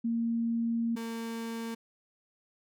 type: tone pair in turn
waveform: sine / 35% pulse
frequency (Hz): 231.2 / 228.4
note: A#3 / A#3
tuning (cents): -14 / -35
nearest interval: unison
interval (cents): 21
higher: first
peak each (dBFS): -27 / -33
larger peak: first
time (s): 0.04-0.96 / 0.96-1.75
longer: first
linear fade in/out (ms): 10
effects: none